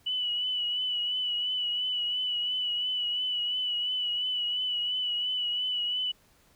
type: tone with vibrato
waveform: sine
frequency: 2960 Hz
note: F#7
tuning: in tune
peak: -27 dBFS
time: 0.06-6.12 s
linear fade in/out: 10 ms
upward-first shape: triangle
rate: 2.9 Hz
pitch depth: 41 cents each way
effects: pink hiss -63 dBFS RMS until 6.55 s